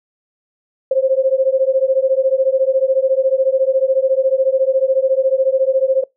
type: beating tone pair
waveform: sine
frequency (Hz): 523.3 / 537.3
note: C5 / C5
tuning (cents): 0 / +46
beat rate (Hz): 14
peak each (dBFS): -15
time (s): 0.91-6.04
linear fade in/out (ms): 5
effects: noise-tail reverb RT60 0.2 s tail -25 dB re dry